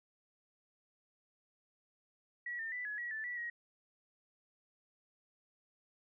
sine tone with pitch steps, 1928 / 1807 / 1981 / 1693 / 1919 / 1757 / 1952 / 1893 Hz, B6 / A6 / B6 / G#6 / A#6 / A6 / B6 / A#6, -42 / +46 / +5 / +33 / +50 / -3 / -21 / +26 cents, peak -38 dBFS, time 2.46-3.5 s, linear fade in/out 5 ms, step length 130 ms, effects none

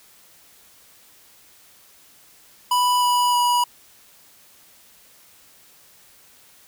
square tone with pitch steps, 987.8 / 980.4 / 973.1 Hz, B5 / B5 / B5, 0 / -13 / -26 cents, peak -17 dBFS, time 2.71-3.64 s, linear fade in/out 5 ms, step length 310 ms, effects white hiss -52 dBFS RMS until 6.67 s

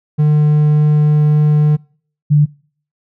triangle / sine tone pair in turn, 150.3 / 147.89 Hz, D3 / D3, +40 / +12 cents, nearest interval unison, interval 28 cents, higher first, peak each -6 dBFS, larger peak neither, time 0.18-1.77 / 2.3-2.46 s, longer first, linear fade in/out 20 ms, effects noise-tail reverb RT60 0.5 s tail -25 dB re dry

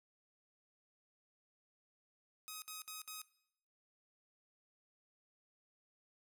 5% pulse tone bursts, 1261 Hz, D#6, 23 cents sharp, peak -34 dBFS, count 4, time 2.48-3.217 s, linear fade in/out 0 ms, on 140 ms, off 59 ms, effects noise-tail reverb RT60 0.7 s tail -19 dB re dry

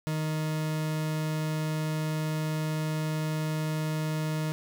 40% pulse tone, 155.56 Hz, D#3, in tune, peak -27 dBFS, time 0.07-4.52 s, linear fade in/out 0 ms, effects none

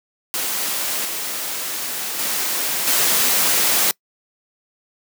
white noise with level steps, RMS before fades -23 / -26 / -22 / -17 dBFS, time 0.34-3.91 s, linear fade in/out 0 ms, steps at 1.05 / 2.19 / 2.87 s, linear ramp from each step 5 ms, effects noise-tail reverb RT60 0.1 s tail -25 dB re dry + high-pass 200 Hz 12 dB/octave

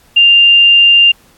sine tone, 2794 Hz, F7, in tune, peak -3 dBFS, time 0.16-1.12 s, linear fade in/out 10 ms, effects pink hiss -48 dBFS RMS until 1.37 s + AAC 64 kbps

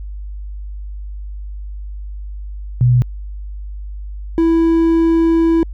sine / triangle tone pair in turn, 123.47 / 329.6 Hz, B2 / E4, 0 / 0 cents, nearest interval octave + perfect fourth, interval 1700 cents, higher second, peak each -8 dBFS, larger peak neither, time 2.81-3.02 / 4.38-5.63 s, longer second, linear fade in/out 0 ms, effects added 50 Hz sine -25 dBFS peak until 5.73 s

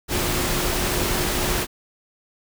sine tone in noise, 358.2 Hz, F4, 44 cents sharp, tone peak -30 dBFS, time 0.08-1.67 s, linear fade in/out 50 ms, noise pink, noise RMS -23 dBFS, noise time 0.08-1.67 s, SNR -10 dB, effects none

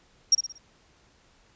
sine tone with echo, 5600 Hz, F8, 4 cents sharp, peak -14 dBFS, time 0.32-0.35 s, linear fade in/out 5 ms, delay 58 ms, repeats 4, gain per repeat -8 dB, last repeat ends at 0.582 s, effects pink hiss -61 dBFS RMS until 1.55 s + resampled to 16000 Hz

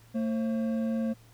triangle tone pair together, 225.3 / 533 Hz, A3 / C5, +41 / +32 cents, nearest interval octave + minor third, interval 1491 cents, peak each -25 / -34 dBFS, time 0.14-1.14 s, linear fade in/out 20 ms, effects added 114 Hz sine -55 dBFS peak until 1.33 s + pink hiss -60 dBFS RMS until 1.33 s

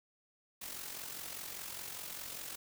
white noise with amplitude modulation, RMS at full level -42 dBFS, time 0.61-2.56 s, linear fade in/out 10 ms, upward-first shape sine, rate 45 Hz, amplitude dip 55%, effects none

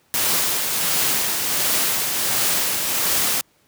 white noise with tremolo, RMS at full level -19 dBFS, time 0.14-3.41 s, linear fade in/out 0 ms, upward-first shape triangle, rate 1.4 Hz, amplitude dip 40%, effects pink hiss -60 dBFS RMS until 3.67 s + high-pass 100 Hz 12 dB/octave

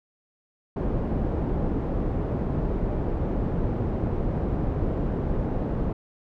pink low-pass noise, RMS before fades -26 dBFS, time 0.76-5.93 s, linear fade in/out 5 ms, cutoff 510 Hz, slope 12 dB/octave, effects none

